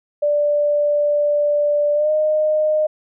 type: tone with pitch glide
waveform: sine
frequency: 587.3 to 614.7 Hz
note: D5 to D#5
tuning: 0 to -21 cents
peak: -14 dBFS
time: 0.22-2.87 s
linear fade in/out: 10 ms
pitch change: +79 cents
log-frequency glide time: 1.94-2.11 s
effects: none